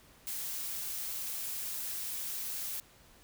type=noise; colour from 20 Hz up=blue; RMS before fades=-38 dBFS; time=0.27-2.8 s; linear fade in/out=0 ms; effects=pink hiss -60 dBFS RMS until 3.23 s